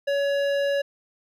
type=tone with hard clipping; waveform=triangle; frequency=563 Hz; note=C#5; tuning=27 cents sharp; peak=-23 dBFS; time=0.07-0.82 s; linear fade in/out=10 ms; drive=17 dB; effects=none